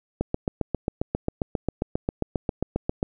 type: click train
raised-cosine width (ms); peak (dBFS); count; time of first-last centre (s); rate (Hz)
2; -10; 22; 0.21-3.029; 7.45
effects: none